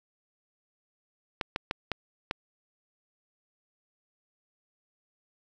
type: clicks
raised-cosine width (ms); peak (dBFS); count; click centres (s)
0.3; -13; 5; 1.412 / 1.561 / 1.711 / 1.917 / 2.311
effects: none